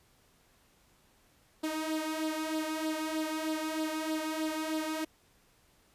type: tone with flanger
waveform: sawtooth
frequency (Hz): 313.9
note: D#4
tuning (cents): +15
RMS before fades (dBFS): -34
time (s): 1.63-5.05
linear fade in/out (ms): 10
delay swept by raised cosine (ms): 0.22 to 2.42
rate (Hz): 3.2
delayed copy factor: +0.6
effects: pink hiss -66 dBFS RMS until 5.94 s + resampled to 32000 Hz